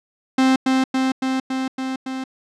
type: tone with echo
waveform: 45% pulse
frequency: 262.2 Hz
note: C4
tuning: 4 cents sharp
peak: -13 dBFS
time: 0.38-0.56 s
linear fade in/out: 5 ms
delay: 280 ms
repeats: 6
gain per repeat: -2 dB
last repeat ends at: 2.24 s
effects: low-pass 6000 Hz 12 dB/octave